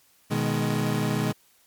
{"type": "chord", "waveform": "30% pulse", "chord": "G# minor", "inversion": "first", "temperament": "equal with one note detuned", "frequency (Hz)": [123.47, 155.56, 209.9], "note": ["B2", "D#3", "G#3"], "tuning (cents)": [0, 0, 19], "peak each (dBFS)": -25, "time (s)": [0.3, 1.33], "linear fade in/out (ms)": 20, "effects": ["white hiss -61 dBFS RMS until 1.66 s", "MP3 96 kbps"]}